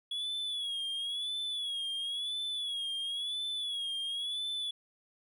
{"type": "tone with vibrato", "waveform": "triangle", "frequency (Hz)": 3360, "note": "G#7", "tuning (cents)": 19, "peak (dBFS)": -32, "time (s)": [0.11, 4.71], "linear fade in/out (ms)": 5, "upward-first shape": "sine", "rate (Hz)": 0.97, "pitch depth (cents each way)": 82, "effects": []}